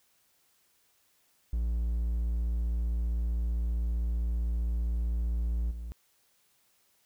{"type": "tone with level steps", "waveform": "triangle", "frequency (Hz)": 57.7, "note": "A#1", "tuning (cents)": -17, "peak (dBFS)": [-25, -34], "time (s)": [1.53, 5.92], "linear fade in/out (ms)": 0, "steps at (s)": 5.7, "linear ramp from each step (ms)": 20, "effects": ["white hiss -69 dBFS RMS until 7.05 s"]}